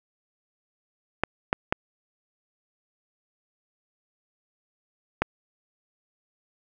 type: clicks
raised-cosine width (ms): 0.5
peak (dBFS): -6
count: 4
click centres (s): 1.236 / 1.529 / 1.725 / 5.22
effects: none